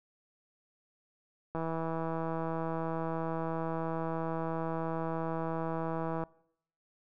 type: click train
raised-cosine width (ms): 1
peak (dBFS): -22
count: 765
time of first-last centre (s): 1.55-6.237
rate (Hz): 163
effects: noise-tail reverb RT60 0.7 s tail -23 dB re dry